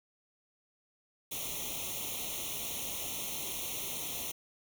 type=noise with comb filter; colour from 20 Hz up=white; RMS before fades=-38 dBFS; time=1.31-4.32 s; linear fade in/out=10 ms; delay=0.31 ms; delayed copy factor=+1; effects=none